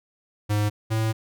square tone pair in turn, 104.6 / 110.82 Hz, G#2 / A2, +13 / +13 cents, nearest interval minor second, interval 100 cents, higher second, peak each -21 / -22 dBFS, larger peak first, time 0.49-0.7 / 0.9-1.13 s, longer second, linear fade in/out 20 ms, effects none

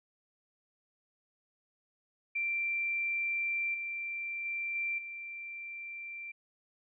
sine tone with level steps, 2356 Hz, D7, 5 cents sharp, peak -30 / -35 / -33 / -31 / -40 dBFS, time 2.35-6.32 s, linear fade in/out 10 ms, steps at 3.74 / 4.45 / 4.75 / 4.98 s, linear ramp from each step 5 ms, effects none

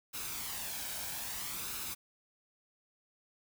white noise with flanger, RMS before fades -40 dBFS, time 0.13-1.95 s, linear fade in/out 20 ms, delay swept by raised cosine 0.77 to 1.3 ms, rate 0.61 Hz, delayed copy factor +0.5, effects none

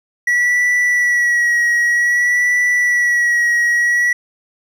triangle tone with vibrato, 1934 Hz, B6, 37 cents flat, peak -10 dBFS, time 0.27-4.13 s, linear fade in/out 5 ms, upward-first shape sine, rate 0.53 Hz, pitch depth 28 cents each way, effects none

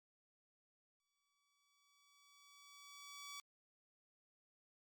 10% pulse tone with exponential growth, 1143 Hz, D6, 47 cents flat, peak -40 dBFS, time 1-3.4 s, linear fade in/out 1 ms, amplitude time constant 520 ms, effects Opus 48 kbps

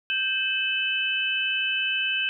sine tone cluster, 1567 / 2597 / 3019 Hz, G6 / E7 / F#7, -1 / -26 / +34 cents, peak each -30 / -26 / -27 dBFS, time 0.1-2.29 s, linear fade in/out 0 ms, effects none

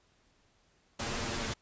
pink noise with comb filter, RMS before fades -35 dBFS, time 0.99-1.54 s, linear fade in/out 10 ms, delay 8.7 ms, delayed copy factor +0.65, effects pink hiss -69 dBFS RMS until 1.61 s + resampled to 16000 Hz

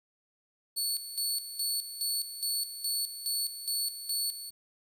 20% pulse tone with tremolo, 4435 Hz, C#8, in tune, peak -23 dBFS, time 0.76-4.51 s, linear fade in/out 20 ms, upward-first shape square, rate 2.4 Hz, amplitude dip 70%, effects 10-bit

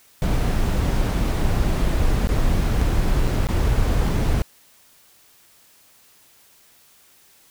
brown noise with dropouts, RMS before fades -19 dBFS, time 0.22-4.42 s, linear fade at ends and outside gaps 0 ms, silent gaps 2.272-2.29 / 2.815-2.819 / 3.27-3.275 / 3.47-3.487 s, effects white hiss -54 dBFS RMS until 7.5 s

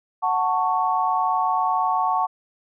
sine chord, F# minor, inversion none, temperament just, 740 / 888 / 1110 Hz, F#5 / A5 / C#6, 0 / +16 / +2 cents, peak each -23 dBFS, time 0.22-2.27 s, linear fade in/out 20 ms, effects none

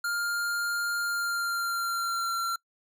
square tone with pitch glide, 1404 to 1366.4 Hz, F6 to F6, +9 to -38 cents, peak -28 dBFS, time 0.04-2.56 s, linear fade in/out 5 ms, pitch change -47 cents, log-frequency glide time 1-2.35 s, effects noise-tail reverb RT60 0.1 s tail -25 dB re dry

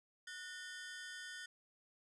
sawtooth ring-modulated tone, 1645 Hz, G#6, 17 cents flat, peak -40 dBFS, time 0.27-1.46 s, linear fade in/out 5 ms, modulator 176 Hz, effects resampled to 22050 Hz

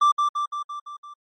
triangle tone with echo, 1174.7 Hz, D6, in tune, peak -12 dBFS, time 0.01-0.12 s, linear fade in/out 10 ms, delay 170 ms, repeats 6, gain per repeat -4 dB, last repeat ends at 1.14 s, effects MP3 32 kbps

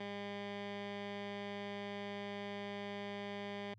15% pulse tone with low-pass filter, 202.2 Hz, G#3, 46 cents flat, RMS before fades -44 dBFS, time 0-3.74 s, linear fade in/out 5 ms, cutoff 3000 Hz, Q 1.9, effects added 106 Hz sine -59 dBFS peak until 3.78 s

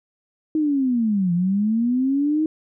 sine linear two-way sweep, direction down then up, 317.1 to 170 to 317.1 Hz, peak -17 dBFS, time 0.55-2.46 s, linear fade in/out 2 ms, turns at 1.33 s, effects none

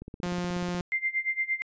click train, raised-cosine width 3 ms, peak -27 dBFS, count 14, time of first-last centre 0.02-0.808 s, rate 16.5 Hz
sawtooth tone, 177 Hz, F3, 23 cents sharp, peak -25 dBFS, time 0.23-0.81 s, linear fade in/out 2 ms
sine tone with tremolo, 2093 Hz, C7, in tune, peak -23 dBFS, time 0.92-1.62 s, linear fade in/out 0 ms, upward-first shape sine, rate 8.7 Hz, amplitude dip 90%
effects resampled to 16000 Hz

